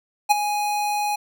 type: tone with ADSR envelope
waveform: square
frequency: 830.6 Hz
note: G#5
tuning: in tune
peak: -11 dBFS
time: 0.29-1.16 s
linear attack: 23 ms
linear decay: 17 ms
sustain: -11 dB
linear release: 9 ms
effects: none